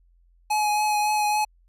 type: tone with vibrato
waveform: square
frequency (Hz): 843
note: G#5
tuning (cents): +26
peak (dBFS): -21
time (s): 0.5-1.45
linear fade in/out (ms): 10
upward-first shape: triangle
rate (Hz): 3.6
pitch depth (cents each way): 19
effects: added 43 Hz sine -56 dBFS peak until 1.68 s + resampled to 32000 Hz